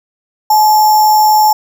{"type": "tone with sample-and-hold", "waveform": "sine", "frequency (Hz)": 856, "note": "A5", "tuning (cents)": -48, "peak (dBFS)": -5, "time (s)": [0.5, 1.53], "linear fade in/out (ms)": 5, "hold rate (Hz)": 6300, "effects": []}